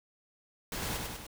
pink noise with echo, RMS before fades -37 dBFS, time 0.72-0.97 s, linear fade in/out 2 ms, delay 99 ms, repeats 3, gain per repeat -3 dB, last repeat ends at 1.267 s, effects none

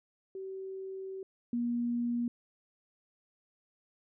sine tone pair in turn, 382.7 / 238.7 Hz, G4 / A#3, -42 / +41 cents, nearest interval minor sixth, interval 817 cents, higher first, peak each -38 / -29 dBFS, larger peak second, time 0.35-1.23 / 1.53-2.28 s, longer first, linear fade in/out 2 ms, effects none

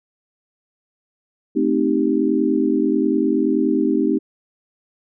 sine chord, A half-diminished seventh, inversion none, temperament equal, 220 / 261.6 / 311.1 / 392 Hz, A3 / C4 / Eb4 / G4, 0 / 0 / 0 / 0 cents, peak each -23 / -20 / -19 / -22 dBFS, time 1.55-4.19 s, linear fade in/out 20 ms, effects none

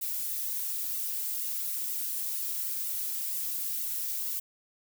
violet noise with flanger, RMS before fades -33 dBFS, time 0.01-4.4 s, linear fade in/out 10 ms, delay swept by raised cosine 1.2 to 4.8 ms, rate 2.1 Hz, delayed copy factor -0.95, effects none

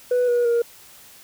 sine tone with pitch steps, 494 / 482.2 / 470.6 Hz, B4 / B4 / A#4, 0 / -41 / +16 cents, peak -14 dBFS, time 0.11-0.62 s, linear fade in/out 5 ms, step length 170 ms, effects tanh soft clip ceiling -15 dBFS + white hiss -47 dBFS RMS until 1.23 s

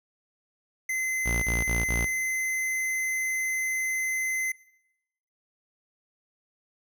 square tone, 2054 Hz, C7, 33 cents flat, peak -27 dBFS, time 0.89-4.52 s, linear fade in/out 5 ms
sawtooth tone bursts, 58.27 Hz, A#1, in tune, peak -23 dBFS, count 4, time 1.25-2.06 s, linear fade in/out 20 ms, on 180 ms, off 30 ms
effects noise-tail reverb RT60 0.9 s tail -22 dB re dry

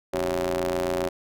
sawtooth ring-modulated tone, 87.31 Hz, F2, in tune, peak -17 dBFS, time 0.13-1.09 s, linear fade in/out 10 ms, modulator 466 Hz, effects none

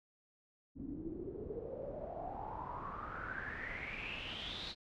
pink noise with low-pass filter sweep, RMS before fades -44 dBFS, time 0.75-4.75 s, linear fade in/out 50 ms, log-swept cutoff 260 to 4100 Hz, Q 9.1, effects none

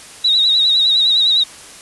sine tone with vibrato, 3827 Hz, A#7, 45 cents sharp, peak -10 dBFS, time 0.24-1.44 s, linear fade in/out 10 ms, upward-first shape sine, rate 9.8 Hz, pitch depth 64 cents each way, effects white hiss -37 dBFS RMS until 1.81 s + resampled to 24000 Hz

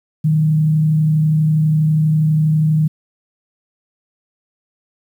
sine tone with frequency modulation, 155.1 Hz, D#3, 5 cents flat, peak -11 dBFS, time 0.24-2.88 s, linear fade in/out 10 ms, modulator 32.3 Hz, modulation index 0.25, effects 8-bit

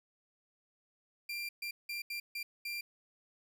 30% pulse tone bursts at uneven times, 2376 Hz, D7, 20 cents sharp, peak -35 dBFS, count 6, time 1.29-1.49 / 1.62-1.71 / 1.89-2.02 / 2.1-2.2 / 2.35-2.43 / 2.65-2.81 s, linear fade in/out 5 ms, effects none

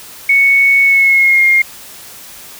sine tone with pitch glide, 2217 to 2129 Hz, C#7 to C7, 0 to +30 cents, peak -6 dBFS, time 0.29-1.62 s, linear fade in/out 5 ms, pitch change -70 cents, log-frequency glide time 0.83-1.45 s, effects white hiss -34 dBFS RMS until 2.59 s

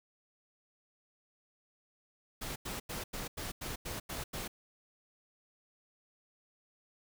pink noise bursts, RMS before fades -40 dBFS, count 9, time 2.41-4.48 s, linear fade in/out 10 ms, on 150 ms, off 90 ms, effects none

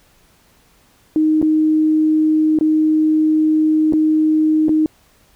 sine tone with dropouts, 311.1 Hz, D#4, in tune, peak -11 dBFS, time 1.16-4.86 s, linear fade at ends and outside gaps 1 ms, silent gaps 1.416-1.426 / 2.588-2.61 / 3.925-3.935 / 4.684-4.692 s, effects pink hiss -54 dBFS RMS until 5.35 s

